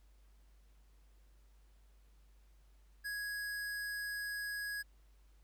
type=tone; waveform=square; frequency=1663 Hz; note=G#6; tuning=2 cents sharp; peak=-39 dBFS; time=3.04-4.83 s; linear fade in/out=20 ms; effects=added 50 Hz sine -61 dBFS peak until 5.43 s + pink hiss -75 dBFS RMS until 5.43 s